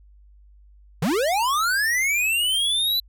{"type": "linear sweep", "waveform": "square", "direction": "up", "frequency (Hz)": [130.81, 4023], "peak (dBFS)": -20, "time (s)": [1.02, 3], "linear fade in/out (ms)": 5, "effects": ["added 50 Hz sine -48 dBFS peak until 3.08 s"]}